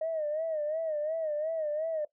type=tone with vibrato; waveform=sine; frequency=623 Hz; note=D#5; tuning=2 cents sharp; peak=-28 dBFS; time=0.01-2.05 s; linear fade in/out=5 ms; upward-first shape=sine; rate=2.8 Hz; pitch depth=91 cents each way; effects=noise-tail reverb RT60 0.1 s tail -17 dB re dry + tanh soft clip ceiling -24 dBFS